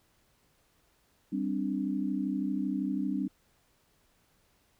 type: chord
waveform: sine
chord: G suspended fourth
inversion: none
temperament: just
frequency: 196 / 261.3 / 294 Hz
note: G3 / C4 / D4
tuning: 0 / -2 / +2 cents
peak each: -33 dBFS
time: 1.32-3.28 s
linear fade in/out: 10 ms
effects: pink hiss -69 dBFS RMS until 4.79 s